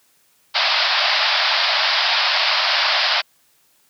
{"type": "band-pass noise", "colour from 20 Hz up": "white", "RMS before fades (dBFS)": -18, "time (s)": [0.54, 3.22], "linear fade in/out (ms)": 20, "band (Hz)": [590, 5100], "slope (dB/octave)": 96, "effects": ["white hiss -59 dBFS RMS until 3.89 s", "high-pass 80 Hz 12 dB/octave"]}